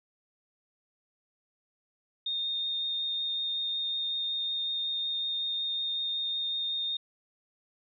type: tone with vibrato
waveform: sine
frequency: 3667 Hz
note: A#7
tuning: 29 cents flat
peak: -29 dBFS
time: 2.26-6.97 s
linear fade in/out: 5 ms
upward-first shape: triangle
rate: 5.4 Hz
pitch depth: 10 cents each way
effects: none